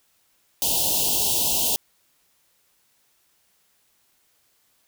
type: band-stop noise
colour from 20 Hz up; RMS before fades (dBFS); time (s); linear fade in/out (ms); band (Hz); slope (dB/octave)
white; -22; 0.62-1.76; 0; 960 to 2700; 96
effects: white hiss -65 dBFS RMS until 4.87 s